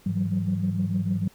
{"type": "tone cluster", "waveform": "sine", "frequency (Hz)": [103.4, 164.5, 183.4, 190], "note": ["G#2", "E3", "F#3", "F#3"], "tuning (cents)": [-7, -3, -15, 46], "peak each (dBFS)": [-28, -30, -26, -28], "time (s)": [0.06, 1.28], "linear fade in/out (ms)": 5, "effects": ["tanh soft clip ceiling -15 dBFS", "pink hiss -56 dBFS RMS until 1.34 s"]}